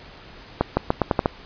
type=accelerating click train; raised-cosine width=1 ms; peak=-3 dBFS; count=7; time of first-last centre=0.61-1.259 s; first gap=160 ms; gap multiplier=0.84; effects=pink hiss -44 dBFS RMS until 1.45 s + resampled to 11025 Hz